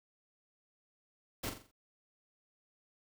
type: noise with echo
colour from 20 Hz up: pink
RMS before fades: -38 dBFS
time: 1.43-1.5 s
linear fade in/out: 10 ms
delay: 43 ms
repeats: 5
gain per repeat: -7 dB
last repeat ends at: 1.715 s
effects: none